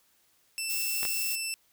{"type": "tone", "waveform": "15% pulse", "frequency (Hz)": 2664, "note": "E7", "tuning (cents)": 18, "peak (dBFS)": -24, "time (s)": [0.58, 1.54], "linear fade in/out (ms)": 0}
{"type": "noise", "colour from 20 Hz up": "violet", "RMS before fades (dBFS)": -33, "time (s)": [0.69, 1.36], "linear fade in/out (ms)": 10}
{"type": "clicks", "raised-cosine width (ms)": 0.3, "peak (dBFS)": -19, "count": 2, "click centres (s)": [1.031, 1.052]}
{"effects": ["white hiss -67 dBFS RMS until 1.72 s"]}